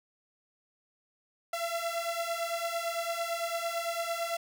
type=beating tone pair; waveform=sawtooth; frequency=671 / 679.9 Hz; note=E5 / F5; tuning=+31 / -47 cents; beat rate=8.9 Hz; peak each=-31 / -30 dBFS; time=1.53-4.37 s; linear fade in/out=5 ms; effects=none